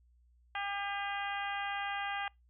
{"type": "harmonic tone with a mistuned harmonic", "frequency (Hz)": 401, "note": "G4", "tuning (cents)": 39, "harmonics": [2, 3, 4, 5, 6, 7, 8], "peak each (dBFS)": [-38, -43, -41, -43, -45, -46, -48], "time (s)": [0.55, 2.28], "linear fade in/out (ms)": 2, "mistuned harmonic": 6, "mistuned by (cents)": 41, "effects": ["noise-tail reverb RT60 0.2 s tail -26 dB re dry", "added 60 Hz sine -63 dBFS peak until 2.49 s"]}